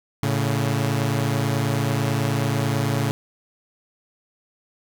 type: tone pair together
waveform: sawtooth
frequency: 111 / 140.17 Hz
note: A2 / C#3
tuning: +16 / +20 cents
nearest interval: major third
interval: 404 cents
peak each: -19 dBFS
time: 0.23-3.11 s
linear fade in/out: 0 ms
effects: 8-bit